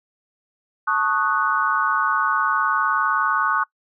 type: chord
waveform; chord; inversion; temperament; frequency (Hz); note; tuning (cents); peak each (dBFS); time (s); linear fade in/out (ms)
sine; D# half-diminished seventh; second; equal with one note detuned; 880 / 1104.9 / 1244.5 / 1480; A5 / C#6 / D#6 / F#6; 0 / -6 / 0 / 0; -27 / -22 / -23 / -22; 0.87-3.64; 10
effects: noise-tail reverb RT60 0.1 s tail -23 dB re dry